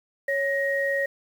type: tone pair together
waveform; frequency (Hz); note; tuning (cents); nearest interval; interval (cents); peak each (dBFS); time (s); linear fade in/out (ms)
sine; 554.4 / 1881; C#5 / A#6; 0 / +15; octave + major sixth; 2115; -25; 0.28-1.06; 5
effects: 8-bit